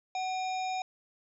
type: harmonic tone with a mistuned harmonic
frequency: 748 Hz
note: F#5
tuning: 19 cents sharp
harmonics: 1 / 3 / 5 / 7 / 9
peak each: -31 / -41 / -45 / -48 / -50 dBFS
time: 0.15-0.82 s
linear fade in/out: 2 ms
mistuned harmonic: 3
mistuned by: +120 cents
effects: none